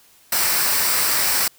white noise with comb filter, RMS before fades -19 dBFS, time 0.32-1.48 s, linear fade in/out 5 ms, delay 0.3 ms, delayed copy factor -0.5, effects white hiss -53 dBFS RMS until 1.58 s

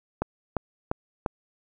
click train, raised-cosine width 1 ms, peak -11 dBFS, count 4, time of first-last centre 0.22-1.262 s, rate 2.88 Hz, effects none

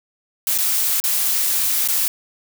blue noise with dropouts, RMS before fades -19 dBFS, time 0.47-2.08 s, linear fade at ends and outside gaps 1 ms, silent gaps 0.578-0.585 / 1.001-1.039 / 1.877-1.886 s, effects none

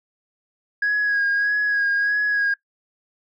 sine tone with vibrato, 1653 Hz, G#6, 9 cents flat, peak -16 dBFS, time 0.82-2.54 s, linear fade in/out 5 ms, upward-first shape sine, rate 1.6 Hz, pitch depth 29 cents each way, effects noise-tail reverb RT60 0.1 s tail -20 dB re dry + tanh soft clip ceiling -15 dBFS

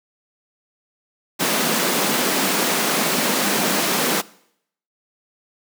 pink high-pass noise, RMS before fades -20 dBFS, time 1.39-4.22 s, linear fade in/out 20 ms, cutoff 170 Hz, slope 48 dB/octave, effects noise-tail reverb RT60 0.7 s tail -21 dB re dry

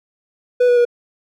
triangle tone with pitch steps, 493.9 / 487.1 / 480.4 Hz, B4 / B4 / B4, 0 / -24 / -48 cents, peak -8 dBFS, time 0.6-0.852 s, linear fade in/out 10 ms, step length 84 ms, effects none

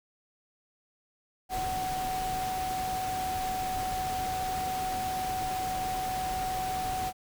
sine tone in noise, 748 Hz, F#5, 19 cents sharp, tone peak -30 dBFS, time 1.49-7.13 s, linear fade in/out 50 ms, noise pink, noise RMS -38 dBFS, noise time 1.49-7.13 s, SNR +5 dB, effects none

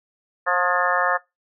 harmonic tone with a mistuned harmonic, 178.2 Hz, F3, 35 cents sharp, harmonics 3 / 4 / 5 / 6 / 7 / 8 / 9 / 10, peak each -26 / -26 / -29 / -25 / -24 / -28 / -26 / -26 dBFS, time 0.46-1.18 s, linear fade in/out 20 ms, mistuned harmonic 9, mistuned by +62 cents, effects noise-tail reverb RT60 0.2 s tail -22 dB re dry

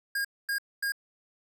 square tone bursts, 1623 Hz, G#6, 40 cents flat, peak -28 dBFS, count 3, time 0.15-0.921 s, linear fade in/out 5 ms, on 97 ms, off 240 ms, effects none

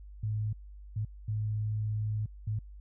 sine tone bursts at uneven times, 107 Hz, A2, 48 cents flat, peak -29 dBFS, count 4, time 0.23-0.53 / 0.96-1.05 / 1.28-2.26 / 2.47-2.59 s, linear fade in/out 5 ms, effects added 50 Hz sine -45 dBFS peak until 2.8 s

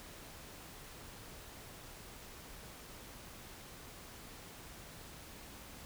silence, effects pink hiss -52 dBFS RMS until 5.85 s

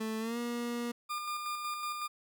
30% pulse tone with pitch glide, 220 to 238.5 Hz, A3 to A#3, 0 to +40 cents, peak -31 dBFS, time 0-0.92 s, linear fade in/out 10 ms, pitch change +140 cents, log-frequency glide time 0.19-0.38 s
40% pulse tone with tremolo, 1206 Hz, D6, 46 cents sharp, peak -33 dBFS, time 1.09-2.08 s, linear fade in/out 20 ms, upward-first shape square, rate 5.4 Hz, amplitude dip 35%
effects none

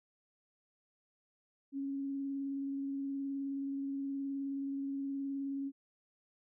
sine tone with vibrato, 275.7 Hz, C#4, 9 cents flat, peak -35 dBFS, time 1.72-5.72 s, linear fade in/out 50 ms, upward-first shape triangle, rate 19 Hz, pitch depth 18 cents each way, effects none

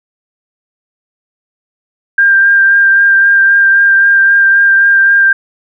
sine tone with vibrato, 1592 Hz, G6, 26 cents sharp, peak -4 dBFS, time 2.18-5.33 s, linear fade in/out 5 ms, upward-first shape sine, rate 3.8 Hz, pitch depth 15 cents each way, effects none

